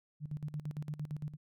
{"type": "tone with tremolo", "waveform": "sine", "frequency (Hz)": 150, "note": "D3", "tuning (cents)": 37, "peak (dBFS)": -35, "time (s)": [0.2, 1.37], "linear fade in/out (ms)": 50, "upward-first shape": "square", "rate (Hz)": 8.8, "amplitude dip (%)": 80, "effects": []}